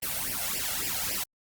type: noise with flanger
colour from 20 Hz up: white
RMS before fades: -31 dBFS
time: 0.02-1.24 s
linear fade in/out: 10 ms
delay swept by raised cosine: 0.38 to 1.48 ms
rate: 3.6 Hz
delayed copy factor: +1
effects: Opus 32 kbps